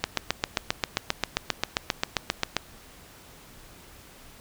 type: click train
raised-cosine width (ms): 0.2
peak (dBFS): -5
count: 20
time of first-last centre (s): 0.04-2.567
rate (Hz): 7.52
effects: pink hiss -50 dBFS RMS until 4.4 s